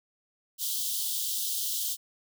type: high-pass noise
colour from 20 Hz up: white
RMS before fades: -31 dBFS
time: 0.58-1.97 s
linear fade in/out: 50 ms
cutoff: 3000 Hz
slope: 96 dB/octave
effects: none